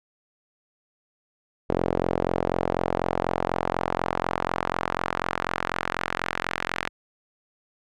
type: tone with band-pass filter sweep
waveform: sawtooth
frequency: 44.07 Hz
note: F1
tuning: 16 cents sharp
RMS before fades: -27 dBFS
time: 1.69-6.89 s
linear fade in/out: 10 ms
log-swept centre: 480 to 1900 Hz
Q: 1.3
effects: none

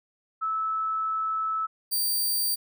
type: tone pair in turn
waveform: sine / 5% pulse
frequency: 1306 / 4670 Hz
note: E6 / D8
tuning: -17 / -11 cents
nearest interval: octave + minor seventh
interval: 2206 cents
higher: second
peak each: -25 / -17 dBFS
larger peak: second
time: 0.41-1.67 / 1.91-2.56 s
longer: first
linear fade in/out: 20 ms
effects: none

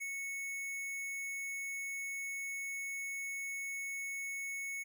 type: tone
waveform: square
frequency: 2208 Hz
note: C#7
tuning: 7 cents flat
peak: -39 dBFS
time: 0-4.84 s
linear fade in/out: 20 ms
effects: none

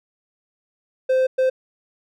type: tone bursts at uneven times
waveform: triangle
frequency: 519 Hz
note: C5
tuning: 14 cents flat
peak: -13 dBFS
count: 2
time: 1.09-1.27 / 1.38-1.5 s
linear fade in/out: 10 ms
effects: none

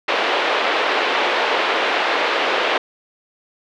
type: band-pass noise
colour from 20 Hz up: pink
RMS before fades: -19 dBFS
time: 0.08-2.78 s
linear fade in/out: 5 ms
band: 410 to 3500 Hz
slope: 24 dB/octave
effects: none

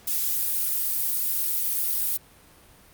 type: noise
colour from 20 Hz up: violet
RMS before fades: -25 dBFS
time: 0.07-2.17 s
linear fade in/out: 5 ms
effects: pink hiss -53 dBFS RMS until 2.93 s + Opus 48 kbps

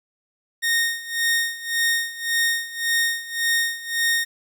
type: tone with tremolo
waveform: sawtooth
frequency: 1850 Hz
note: A#6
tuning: 14 cents flat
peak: -14 dBFS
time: 0.62-4.25 s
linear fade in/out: 20 ms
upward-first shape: sine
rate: 1.8 Hz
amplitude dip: 85%
effects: 9-bit

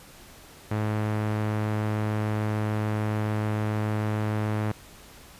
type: tone with low-pass filter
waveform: sawtooth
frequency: 106.8 Hz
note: G#2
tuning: 49 cents sharp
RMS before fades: -27 dBFS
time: 0.71-4.72 s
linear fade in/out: 5 ms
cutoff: 2000 Hz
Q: 0.88
effects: pink hiss -49 dBFS RMS until 5.39 s + resampled to 32000 Hz

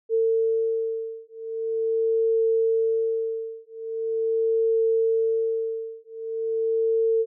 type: beating tone pair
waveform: sine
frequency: 450 / 450.42 Hz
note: A4 / A4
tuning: +39 / +41 cents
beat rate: 0.42 Hz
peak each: -24 dBFS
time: 0.09-7.26 s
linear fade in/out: 50 ms
effects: none

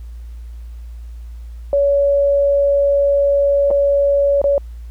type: tone with dropouts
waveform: sine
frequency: 564 Hz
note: C#5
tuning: 30 cents sharp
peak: -11 dBFS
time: 1.73-4.58 s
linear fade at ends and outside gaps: 1 ms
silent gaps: 3.705-3.711 / 4.416-4.441 s
effects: added 58 Hz sine -29 dBFS peak until 4.9 s + pink hiss -56 dBFS RMS until 4.9 s

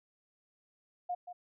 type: tone with echo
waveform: sine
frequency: 714 Hz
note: F5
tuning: 38 cents sharp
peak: -32 dBFS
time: 1.09-1.15 s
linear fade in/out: 10 ms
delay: 180 ms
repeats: 1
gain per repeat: -10 dB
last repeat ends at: 1.33 s
effects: none

